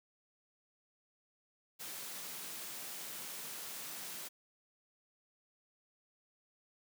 white high-pass noise, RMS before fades -45 dBFS, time 1.79-4.29 s, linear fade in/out 20 ms, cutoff 130 Hz, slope 96 dB/octave, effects none

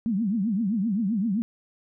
sine tone with vibrato, 210 Hz, G#3, 19 cents sharp, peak -22 dBFS, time 0.06-1.42 s, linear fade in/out 0 ms, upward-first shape triangle, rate 7.7 Hz, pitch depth 270 cents each way, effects none

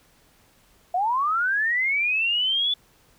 sine linear sweep, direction up, 690 to 3478 Hz, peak -20 dBFS, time 0.94-2.74 s, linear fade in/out 5 ms, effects pink hiss -59 dBFS RMS until 3.18 s

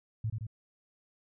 sine tone with echo, 110 Hz, A2, in tune, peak -29 dBFS, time 0.24-0.3 s, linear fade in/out 5 ms, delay 84 ms, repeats 2, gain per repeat -3 dB, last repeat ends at 0.468 s, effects none

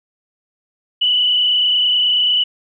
sine tone with frequency modulation, 2971 Hz, F#7, 6 cents sharp, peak -12 dBFS, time 1.01-2.44 s, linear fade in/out 10 ms, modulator 29.3 Hz, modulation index 2.3, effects none

